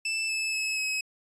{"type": "tone with pitch steps", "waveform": "sawtooth", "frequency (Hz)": [2643, 2614, 2586, 2557], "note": ["E7", "E7", "E7", "D#7"], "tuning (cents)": [4, -15, -34, 47], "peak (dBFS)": -24, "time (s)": [0.05, 1.01], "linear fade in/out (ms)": 5, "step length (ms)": 240, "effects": ["resampled to 22050 Hz"]}